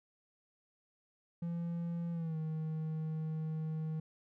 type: tone with pitch glide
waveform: triangle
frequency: 170 to 157.7 Hz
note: F3 to D#3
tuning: -46 to +24 cents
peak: -33 dBFS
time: 1.42-4 s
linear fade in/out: 5 ms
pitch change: -130 cents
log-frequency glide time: 2.12-2.37 s
effects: none